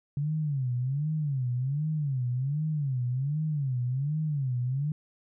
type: tone with vibrato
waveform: sine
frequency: 138.59 Hz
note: C#3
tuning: in tune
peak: -26 dBFS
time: 0.17-4.92 s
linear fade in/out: 2 ms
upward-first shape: sine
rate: 1.3 Hz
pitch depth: 210 cents each way
effects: none

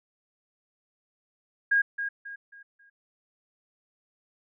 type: tone with echo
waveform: sine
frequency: 1630 Hz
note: G#6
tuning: 33 cents flat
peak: -19 dBFS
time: 1.71-1.82 s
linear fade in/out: 10 ms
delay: 270 ms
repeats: 4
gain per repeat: -9 dB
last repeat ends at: 2.9 s
effects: none

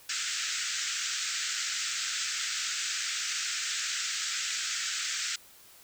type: band-pass noise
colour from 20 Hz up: white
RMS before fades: -33 dBFS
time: 0.09-5.36 s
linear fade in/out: 5 ms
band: 1300 to 7900 Hz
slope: 96 dB/octave
effects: white hiss -55 dBFS RMS until 5.83 s

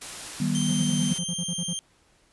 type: noise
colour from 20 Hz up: white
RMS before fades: -37 dBFS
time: 0.01-1.19 s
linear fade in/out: 10 ms
type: chord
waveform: sine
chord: Eb augmented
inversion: none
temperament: just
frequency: 155.56 / 194.45 / 243.1 Hz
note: Eb3 / G3 / B3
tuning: 0 / -14 / -27 cents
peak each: -27 dBFS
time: 0.4-1.13 s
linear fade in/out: 5 ms
type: tone with pitch glide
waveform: 15% pulse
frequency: 3136 to 3171 Hz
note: G7 to G7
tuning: 0 to +19 cents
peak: -22 dBFS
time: 0.55-1.79 s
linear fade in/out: 0 ms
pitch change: +19 cents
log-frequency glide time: 1.24-1.3 s
type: tone bursts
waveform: triangle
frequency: 174.1 Hz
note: F3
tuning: 5 cents flat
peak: -26 dBFS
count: 11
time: 0.69-1.734 s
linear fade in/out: 5 ms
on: 54 ms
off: 45 ms
effects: pink hiss -62 dBFS RMS until 2.32 s + resampled to 24000 Hz

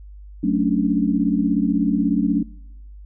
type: chord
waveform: sine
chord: D major seventh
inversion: first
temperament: equal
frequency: 185 / 220 / 277.2 / 293.7 Hz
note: F#3 / A3 / C#4 / D4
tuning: 0 / 0 / 0 / 0 cents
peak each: -22 dBFS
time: 0.43-2.43 s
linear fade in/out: 10 ms
effects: noise-tail reverb RT60 0.9 s tail -25 dB re dry + added 50 Hz sine -37 dBFS peak until 3.05 s

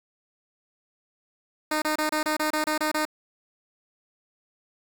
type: tone bursts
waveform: 10% pulse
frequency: 306.8 Hz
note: D#4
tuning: 24 cents flat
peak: -15 dBFS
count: 10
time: 1.71-3.053 s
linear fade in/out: 5 ms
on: 110 ms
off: 27 ms
effects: 8-bit

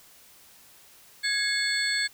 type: tone cluster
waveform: sine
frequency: 1664 / 2178 / 3486 / 4387 / 7990 Hz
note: G#6 / C#7 / A7 / C#8 / B8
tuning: +3 / -31 / -17 / -19 / +19 cents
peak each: -28 / -31 / -36 / -28 / -36 dBFS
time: 1.23-2.08 s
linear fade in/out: 20 ms
effects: white hiss -54 dBFS RMS until 2.13 s

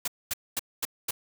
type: noise bursts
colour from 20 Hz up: white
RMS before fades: -29 dBFS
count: 5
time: 0.05-1.11 s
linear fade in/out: 5 ms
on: 28 ms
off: 230 ms
effects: none

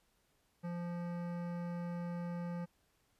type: tone with hard clipping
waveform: sine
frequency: 173.5 Hz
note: F3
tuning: 11 cents flat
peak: -40 dBFS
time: 0.63-2.66 s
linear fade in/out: 20 ms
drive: 16 dB
effects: pink hiss -75 dBFS RMS until 3.19 s + resampled to 32000 Hz

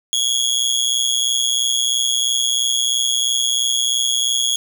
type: tone with amplitude modulation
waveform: 25% pulse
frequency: 3322 Hz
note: G#7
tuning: in tune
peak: -9 dBFS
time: 0.13-4.56 s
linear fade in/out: 0 ms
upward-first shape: sine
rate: 123 Hz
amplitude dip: 85%
effects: none

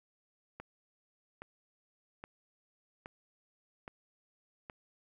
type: click train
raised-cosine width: 0.5 ms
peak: -29 dBFS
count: 6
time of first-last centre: 0.6-4.698 s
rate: 1.22 Hz
effects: 11-bit

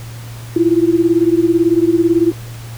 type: beating tone pair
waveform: sine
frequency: 329.6 / 347.6 Hz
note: E4 / F4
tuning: 0 / -8 cents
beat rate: 18 Hz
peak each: -12 / -13 dBFS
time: 0.56-2.32 s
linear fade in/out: 5 ms
effects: added 116 Hz sine -28 dBFS peak until 2.77 s + pink hiss -37 dBFS RMS until 2.77 s

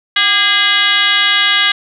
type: tone with frequency modulation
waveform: sine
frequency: 2489 Hz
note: D#7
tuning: in tune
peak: -9 dBFS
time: 0.16-1.72 s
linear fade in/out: 5 ms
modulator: 430 Hz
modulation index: 2.7
effects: none

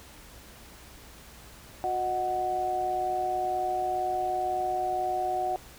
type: tone cluster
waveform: sine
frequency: 363.2 / 619 / 741 Hz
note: F#4 / D#5 / F#5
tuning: -32 / -9 / +2 cents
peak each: -35 / -35 / -27 dBFS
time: 1.84-5.56 s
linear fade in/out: 0 ms
effects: added 60 Hz sine -54 dBFS peak until 5.78 s + pink hiss -50 dBFS RMS until 5.78 s

